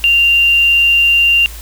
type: tone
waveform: sine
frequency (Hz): 2781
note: F7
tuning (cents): -8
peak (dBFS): -7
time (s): 0.04-1.46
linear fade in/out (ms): 0
effects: added 55 Hz sine -28 dBFS peak until 1.61 s + white hiss -34 dBFS RMS until 1.61 s